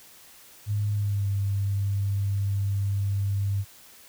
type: tone with pitch glide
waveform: sine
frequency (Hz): 103.6 to 99.49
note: G#2 to G2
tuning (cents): -4 to +26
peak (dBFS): -23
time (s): 0.66-3.65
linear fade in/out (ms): 50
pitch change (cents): -70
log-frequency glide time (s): 0.93-1.27
effects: white hiss -51 dBFS RMS until 4.08 s